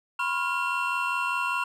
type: tone cluster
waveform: triangle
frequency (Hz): 990 / 1075 / 1402 / 2724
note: B5 / C6 / F6 / F7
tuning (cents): +4 / +47 / +6 / -44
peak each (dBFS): -29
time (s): 0.19-1.64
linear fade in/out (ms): 5
effects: none